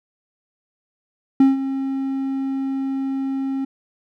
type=tone with ADSR envelope; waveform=triangle; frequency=269.3 Hz; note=C#4; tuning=50 cents flat; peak=-6 dBFS; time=1.4-3.65 s; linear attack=4 ms; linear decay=160 ms; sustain=-13 dB; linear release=7 ms; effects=none